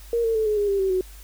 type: tone with pitch steps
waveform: sine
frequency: 467.7 / 452.6 / 437.9 / 423.7 / 410 / 396.7 / 383.9 / 371.4 Hz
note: A#4 / A4 / A4 / G#4 / G#4 / G4 / G4 / F#4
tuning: +6 / +49 / -8 / +35 / -22 / +21 / -36 / +7 cents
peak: -19 dBFS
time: 0.13-1.01 s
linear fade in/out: 2 ms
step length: 110 ms
effects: added 50 Hz sine -41 dBFS peak until 1.23 s + white hiss -49 dBFS RMS until 1.23 s